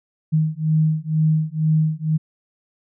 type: beating tone pair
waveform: sine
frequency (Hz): 155.56 / 157.66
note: D#3 / D#3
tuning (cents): 0 / +23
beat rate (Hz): 2.1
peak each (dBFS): -19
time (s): 0.32-2.18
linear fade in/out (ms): 20
effects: none